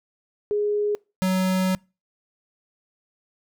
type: tone pair in turn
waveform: sine / square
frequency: 415.3 / 186.71 Hz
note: G#4 / F#3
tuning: 0 / +16 cents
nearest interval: octave + major second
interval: 1384 cents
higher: first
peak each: -20 dBFS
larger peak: neither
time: 0.51-0.95 / 1.22-1.75 s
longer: second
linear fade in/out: 0 ms
effects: noise-tail reverb RT60 0.3 s tail -26 dB re dry